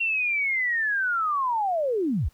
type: linear sweep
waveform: sine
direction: down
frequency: 2747 to 43.65 Hz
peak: -22 dBFS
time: 0-2.29 s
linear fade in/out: 10 ms
effects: pink hiss -62 dBFS RMS until 2.33 s